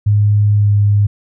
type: tone with pitch glide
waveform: sine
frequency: 103.83 to 102.64 Hz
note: G#2 to G#2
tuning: 0 to -20 cents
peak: -8 dBFS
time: 0.06-1.07 s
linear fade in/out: 10 ms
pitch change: -20 cents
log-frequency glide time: 0.55-0.7 s
effects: none